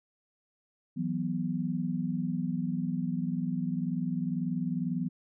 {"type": "chord", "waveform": "sine", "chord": "E suspended second", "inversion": "none", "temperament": "equal", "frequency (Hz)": [164.81, 185, 246.9], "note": ["E3", "F#3", "B3"], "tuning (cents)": [0, 0, 0], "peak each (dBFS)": -33, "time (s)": [0.96, 5.09], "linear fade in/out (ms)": 20, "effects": []}